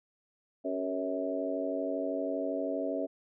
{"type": "harmonic tone with a mistuned harmonic", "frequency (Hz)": 92.6, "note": "F#2", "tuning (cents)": 2, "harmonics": [3, 4, 5, 6, 7], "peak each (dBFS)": [-35, -40, -39, -37, -35], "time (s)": [0.64, 3.07], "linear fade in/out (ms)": 20, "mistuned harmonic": 4, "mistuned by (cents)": 58, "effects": []}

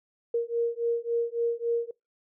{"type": "beating tone pair", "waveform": "sine", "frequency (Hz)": [466.2, 469.8], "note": ["A#4", "A#4"], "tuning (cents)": [0, 13], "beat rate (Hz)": 3.6, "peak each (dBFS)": -28, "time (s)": [0.34, 1.91], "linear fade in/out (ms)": 5, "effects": ["noise-tail reverb RT60 0.2 s tail -24 dB re dry"]}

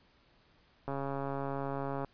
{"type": "click train", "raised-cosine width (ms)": 1, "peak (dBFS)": -23, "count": 162, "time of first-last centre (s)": [0.88, 2.047], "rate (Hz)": 138, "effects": ["pink hiss -66 dBFS RMS until 2.13 s", "resampled to 11025 Hz"]}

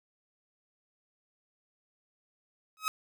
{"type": "tone with exponential growth", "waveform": "sawtooth", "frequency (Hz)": 1273, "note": "D#6", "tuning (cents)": 39, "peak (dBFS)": -21, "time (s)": [2.77, 2.88], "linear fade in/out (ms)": 0, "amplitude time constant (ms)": 23, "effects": []}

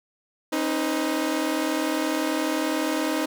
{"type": "tone cluster", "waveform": "sawtooth", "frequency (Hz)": [271.6, 311.5, 503], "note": ["C#4", "D#4", "B4"], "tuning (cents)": [-35, 2, 32], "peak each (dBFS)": [-25, -21, -28], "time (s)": [0.52, 3.26], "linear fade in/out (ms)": 10, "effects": []}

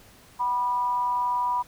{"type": "tone with amplitude modulation", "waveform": "sine", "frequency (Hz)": 980, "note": "B5", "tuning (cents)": -14, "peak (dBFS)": -20, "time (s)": [0.39, 1.63], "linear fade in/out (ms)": 20, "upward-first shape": "sine", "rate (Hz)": 226, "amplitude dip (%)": 50, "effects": ["pink hiss -53 dBFS RMS until 1.67 s"]}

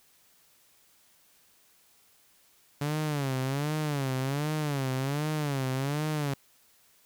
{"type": "tone with vibrato", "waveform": "sawtooth", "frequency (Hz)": 141.8, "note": "C#3", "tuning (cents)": 40, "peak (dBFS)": -24, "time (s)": [2.81, 6.34], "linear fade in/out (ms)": 5, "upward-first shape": "sine", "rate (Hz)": 1.3, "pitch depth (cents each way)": 150, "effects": ["white hiss -63 dBFS RMS until 7.05 s"]}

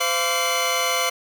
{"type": "tone cluster", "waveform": "25% pulse", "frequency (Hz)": [514, 686, 1153, 2099, 2973], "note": ["C5", "F5", "D6", "C7", "F#7"], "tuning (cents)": [-31, -31, -32, 5, 8], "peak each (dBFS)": -23, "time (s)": [0, 1.1], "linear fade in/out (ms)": 10, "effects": []}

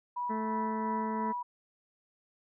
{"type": "tone with tremolo", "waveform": "sine", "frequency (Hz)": 976, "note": "B5", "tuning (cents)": -21, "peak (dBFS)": -31, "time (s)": [0.16, 1.43], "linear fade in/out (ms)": 10, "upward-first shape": "sine", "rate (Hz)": 2.9, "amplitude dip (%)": 35}
{"type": "harmonic tone", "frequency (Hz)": 219.3, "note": "A3", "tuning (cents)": -6, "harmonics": [1, 2, 3, 4, 5, 6, 7, 8, 9], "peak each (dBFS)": [-34, -39, -46, -49, -52, -50, -55, -53, -52], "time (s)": [0.29, 1.33], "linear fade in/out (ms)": 20}
{"effects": []}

